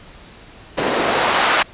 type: noise with band-pass filter sweep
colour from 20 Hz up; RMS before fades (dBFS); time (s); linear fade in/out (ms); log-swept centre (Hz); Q
white; -17; 0.77-1.63; 10; 350 to 1200; 0.81
effects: pink hiss -42 dBFS RMS until 1.73 s + resampled to 8000 Hz